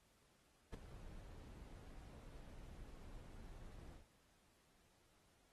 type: noise with ADSR envelope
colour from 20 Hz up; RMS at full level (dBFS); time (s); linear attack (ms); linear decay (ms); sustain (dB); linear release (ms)
brown; -43; 0.72-4.06; 19; 12; -13; 130
effects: pink hiss -75 dBFS RMS until 5.52 s + AAC 32 kbps

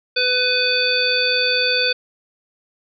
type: harmonic tone with a mistuned harmonic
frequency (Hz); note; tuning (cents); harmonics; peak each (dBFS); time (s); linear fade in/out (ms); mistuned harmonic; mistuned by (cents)
499.7; B4; +20; 1 / 3 / 5 / 7 / 9; -23 / -23 / -22 / -23 / -20; 0.16-1.93; 10; 9; +18
effects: none

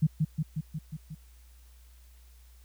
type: tone with echo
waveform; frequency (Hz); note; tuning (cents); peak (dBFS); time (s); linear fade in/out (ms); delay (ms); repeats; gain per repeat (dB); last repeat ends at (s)
sine; 155.56; D#3; 0; -19; 0.02-0.07; 10; 180; 6; -3; 1.15
effects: added 60 Hz sine -52 dBFS peak until 2.64 s + white hiss -64 dBFS RMS until 2.64 s

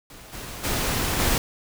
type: noise with level steps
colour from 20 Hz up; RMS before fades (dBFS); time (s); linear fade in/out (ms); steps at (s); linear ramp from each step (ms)
pink; -44 / -36 / -25 / -22; 0.1-1.38; 2; 0.32 / 0.63 / 1.18; 20
effects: none

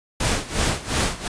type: noise with tremolo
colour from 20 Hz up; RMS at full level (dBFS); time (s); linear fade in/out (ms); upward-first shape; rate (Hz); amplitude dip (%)
pink; -20; 0.2-1.28; 5; sine; 2.8; 85
effects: resampled to 22050 Hz

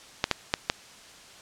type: clicks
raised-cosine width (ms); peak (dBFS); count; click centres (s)
0.2; -4; 4; 0.241 / 0.313 / 0.539 / 0.699
effects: white hiss -49 dBFS RMS until 1.41 s + low-pass 7000 Hz 12 dB/octave

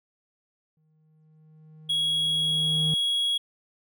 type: tone with exponential growth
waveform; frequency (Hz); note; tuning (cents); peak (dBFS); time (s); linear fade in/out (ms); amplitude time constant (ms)
triangle; 156; D#3; +5; -23; 0.77-2.94; 2; 470
type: tone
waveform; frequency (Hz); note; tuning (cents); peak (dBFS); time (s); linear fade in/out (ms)
triangle; 3322; G#7; 0; -21; 1.89-3.38; 10
effects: none

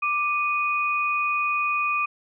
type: tone pair together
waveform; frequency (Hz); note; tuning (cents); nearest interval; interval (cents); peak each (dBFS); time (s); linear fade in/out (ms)
sine; 1180 / 2480; D6 / D#7; +8 / -6; octave + minor second; 1286; -24; 0.02-2.06; 10
effects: none

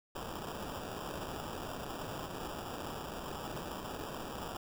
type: noise with sample-and-hold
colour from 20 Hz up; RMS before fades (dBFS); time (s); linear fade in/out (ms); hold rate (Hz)
white; -42; 0.15-4.57; 5; 2100
effects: none

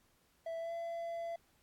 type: tone with pitch glide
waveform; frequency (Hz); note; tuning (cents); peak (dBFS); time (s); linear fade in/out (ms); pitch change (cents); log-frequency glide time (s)
triangle; 660 to 674.6; E5 to E5; +2 to +40; -36; 0.46-1.36; 5; +38; 0.58-0.73
effects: pink hiss -72 dBFS RMS until 1.62 s + AAC 64 kbps

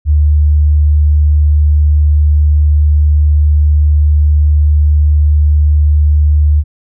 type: tone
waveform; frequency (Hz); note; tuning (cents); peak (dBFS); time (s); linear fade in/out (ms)
sine; 74.6; D2; +28; -5; 0.05-6.64; 50
effects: none

